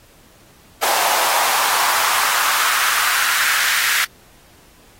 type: noise with high-pass filter sweep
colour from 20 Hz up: pink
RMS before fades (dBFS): -18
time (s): 0.82-4.05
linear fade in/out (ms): 10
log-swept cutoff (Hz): 760 to 1800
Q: 2.7
effects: pink hiss -50 dBFS RMS until 4.99 s + AAC 48 kbps